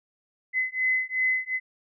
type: beating tone pair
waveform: sine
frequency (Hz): 2031 / 2033.7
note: B6 / C7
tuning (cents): +48 / -50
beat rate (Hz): 2.7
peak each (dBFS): -26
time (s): 0.53-1.6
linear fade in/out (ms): 50
effects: none